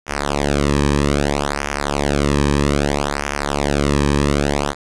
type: tone with flanger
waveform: sawtooth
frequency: 71.6 Hz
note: D2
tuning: 43 cents flat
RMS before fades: -18 dBFS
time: 0.06-4.75 s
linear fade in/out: 50 ms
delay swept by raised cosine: 0.24 to 1.44 ms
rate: 0.62 Hz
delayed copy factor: -0.95
effects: resampled to 22050 Hz + 7-bit